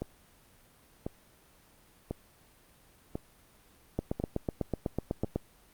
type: two click trains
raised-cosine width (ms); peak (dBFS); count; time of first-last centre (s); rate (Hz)
2; -20 / -16; 6 / 12; 0.02-5.245 / 3.99-5.36; 0.957 / 8.03
effects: pink hiss -61 dBFS RMS until 5.73 s + Opus 32 kbps